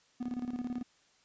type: tone with tremolo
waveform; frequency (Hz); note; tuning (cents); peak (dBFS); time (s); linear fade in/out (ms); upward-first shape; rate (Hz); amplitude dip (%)
triangle; 246.1; B3; -6; -30; 0.2-0.83; 10; square; 18; 70
effects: white hiss -67 dBFS RMS until 1.24 s + resampled to 16000 Hz